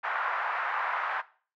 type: band-pass noise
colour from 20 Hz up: white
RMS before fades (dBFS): -31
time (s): 0.03-1.22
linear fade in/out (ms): 20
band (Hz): 800 to 1600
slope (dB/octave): 24
effects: noise-tail reverb RT60 0.4 s tail -17 dB re dry